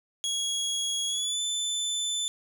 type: tone with pitch glide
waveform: 25% pulse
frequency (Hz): 3322 to 3520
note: G#7 to A7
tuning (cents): 0 to 0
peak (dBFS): -23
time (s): 0.24-2.28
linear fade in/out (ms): 0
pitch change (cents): +100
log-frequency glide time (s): 1.07-1.41
effects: none